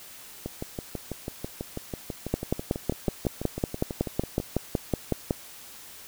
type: two click trains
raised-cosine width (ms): 2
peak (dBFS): -18 / -10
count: 25 / 17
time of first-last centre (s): 0.46-4.401 / 2.34-5.308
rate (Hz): 6.09 / 5.39
effects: white hiss -46 dBFS RMS until 6.07 s